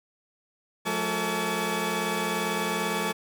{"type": "tone cluster", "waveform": "20% pulse", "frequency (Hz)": [178.1, 215.8, 451.9, 855, 1137], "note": ["F3", "A3", "A4", "A5", "C#6"], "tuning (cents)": [34, -33, 46, -50, 44], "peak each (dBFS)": -28, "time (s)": [0.85, 3.13], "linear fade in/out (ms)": 20, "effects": []}